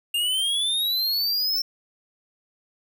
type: exponential sweep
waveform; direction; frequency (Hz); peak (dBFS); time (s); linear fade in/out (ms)
square; up; 2794 to 5400; -22; 0.14-1.62; 5
effects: 9-bit